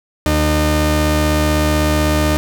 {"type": "tone pair together", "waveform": "sawtooth", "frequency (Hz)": [76, 304], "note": ["D#2", "D#4"], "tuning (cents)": [-40, -40], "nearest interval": "2 octaves", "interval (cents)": 2400, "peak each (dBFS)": -11, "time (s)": [0.26, 2.37], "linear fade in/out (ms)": 0, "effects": []}